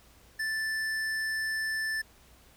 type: tone with hard clipping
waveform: sine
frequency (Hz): 1760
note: A6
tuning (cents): 0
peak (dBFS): -31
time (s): 0.39-2.02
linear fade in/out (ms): 10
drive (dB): 12
effects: added 60 Hz sine -62 dBFS peak until 2.56 s + pink hiss -59 dBFS RMS until 2.56 s